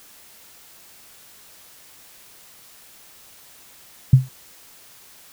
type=tone with exponential decay; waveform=sine; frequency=130.1 Hz; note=C3; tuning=9 cents flat; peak=-3 dBFS; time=4.13-4.29 s; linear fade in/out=5 ms; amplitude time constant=34 ms; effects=white hiss -48 dBFS RMS until 5.32 s